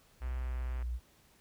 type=tone with pitch glide; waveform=sine; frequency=61.74 to 60.3 Hz; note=B1 to B1; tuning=0 to -41 cents; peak=-33 dBFS; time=0.2-1 s; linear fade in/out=50 ms; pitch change=-41 cents; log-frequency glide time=0.35-0.55 s
type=click train; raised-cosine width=0.5 ms; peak=-37 dBFS; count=79; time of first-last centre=0.22-0.825 s; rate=129 Hz
effects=pink hiss -65 dBFS RMS until 1.4 s